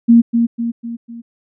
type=tone with echo; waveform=sine; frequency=233.3 Hz; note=A#3; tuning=2 cents sharp; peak=-4 dBFS; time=0.08-0.22 s; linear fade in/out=20 ms; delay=250 ms; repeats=4; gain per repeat=-6 dB; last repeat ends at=1.22 s; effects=none